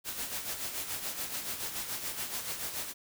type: noise with tremolo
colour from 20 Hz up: white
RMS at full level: -35 dBFS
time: 0.04-2.94 s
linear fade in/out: 50 ms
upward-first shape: sine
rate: 7 Hz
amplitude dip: 55%
effects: none